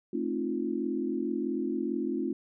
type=chord; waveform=sine; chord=F dominant seventh; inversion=first; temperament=equal with one note detuned; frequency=220 / 266.4 / 311.1 / 349.2 Hz; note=A3 / C4 / Eb4 / F4; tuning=0 / +31 / 0 / 0 cents; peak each=-35 / -33 / -35 / -33 dBFS; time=0.13-2.33 s; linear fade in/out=5 ms; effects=none